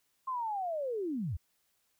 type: linear sweep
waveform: sine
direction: down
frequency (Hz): 1069 to 64.9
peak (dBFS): -32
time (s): 0.27-1.37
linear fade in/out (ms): 10
effects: white hiss -75 dBFS RMS until 1.99 s